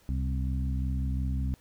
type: harmonic tone with a mistuned harmonic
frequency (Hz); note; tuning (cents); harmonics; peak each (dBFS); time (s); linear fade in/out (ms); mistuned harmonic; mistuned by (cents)
65.6; C2; +5; 1 / 2 / 3 / 4; -28 / -34 / -38 / -40; 0.09-1.54; 0; 1; +69
effects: pink hiss -62 dBFS RMS until 1.6 s